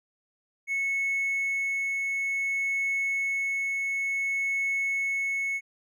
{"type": "tone with tremolo", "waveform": "triangle", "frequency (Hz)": 2200, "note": "C#7", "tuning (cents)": -14, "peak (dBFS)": -22, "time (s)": [0.67, 5.61], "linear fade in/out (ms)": 50, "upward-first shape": "triangle", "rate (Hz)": 0.56, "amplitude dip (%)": 25, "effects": ["tanh soft clip ceiling -20 dBFS"]}